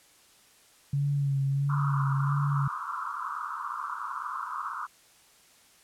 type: tone with vibrato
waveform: sine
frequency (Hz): 139.8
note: C#3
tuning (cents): +15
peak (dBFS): -24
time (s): 0.93-2.68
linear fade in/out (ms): 5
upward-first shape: sine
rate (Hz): 1.5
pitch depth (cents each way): 36
type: band-pass noise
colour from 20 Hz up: pink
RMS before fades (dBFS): -35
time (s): 1.69-4.87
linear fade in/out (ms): 10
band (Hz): 990 to 1400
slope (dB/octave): 96
effects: white hiss -59 dBFS RMS until 5.83 s + low-pass 11000 Hz 12 dB/octave